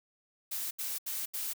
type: noise bursts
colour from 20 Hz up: blue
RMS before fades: -36 dBFS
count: 4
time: 0.51-1.535 s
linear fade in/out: 10 ms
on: 200 ms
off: 75 ms
effects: none